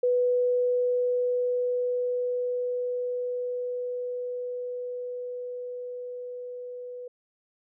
sine tone with level ramp, 493.9 Hz, B4, in tune, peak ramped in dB -20 to -36 dBFS, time 0.03-7.08 s, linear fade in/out 5 ms, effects none

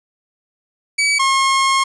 sawtooth tone pair in turn, 2284 / 1077.9 Hz, D7 / C#6, -49 / -49 cents, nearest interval octave + minor second, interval 1300 cents, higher first, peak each -10 / -9 dBFS, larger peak second, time 0.98-1.19 / 1.19-1.84 s, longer second, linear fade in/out 10 ms, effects resampled to 22050 Hz + 8-bit

